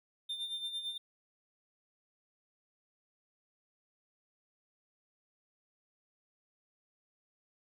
triangle tone with tremolo, 3598 Hz, A7, 38 cents sharp, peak -33 dBFS, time 0.29-0.98 s, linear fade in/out 10 ms, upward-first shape sine, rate 8.9 Hz, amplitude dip 60%, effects none

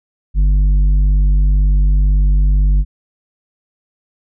triangle tone with tanh clipping, 49 Hz, G1, in tune, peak -10 dBFS, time 0.34-2.85 s, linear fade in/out 50 ms, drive 11 dB, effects none

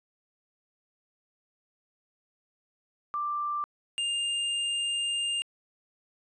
sine / square tone pair in turn, 1180 / 2807 Hz, D6 / F7, +8 / +8 cents, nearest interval octave + minor third, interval 1500 cents, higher second, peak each -28 dBFS, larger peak neither, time 3.14-3.64 / 3.98-5.42 s, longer second, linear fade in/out 0 ms, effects resampled to 24000 Hz

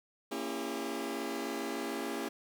sawtooth chord, A# diminished seventh, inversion none, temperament just, 233.1 / 279.7 / 335.6 / 402.8 Hz, A#3 / C#4 / E4 / G4, 0 / +16 / +31 / +47 cents, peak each -38 / -36 / -37 / -36 dBFS, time 0.31-2.29 s, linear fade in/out 10 ms, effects 11-bit

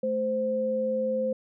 sine tone pair together, 218.6 / 520 Hz, A3 / C5, -11 / -11 cents, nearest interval octave + minor third, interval 1500 cents, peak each -32 / -25 dBFS, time 0.03-1.33 s, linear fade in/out 5 ms, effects none

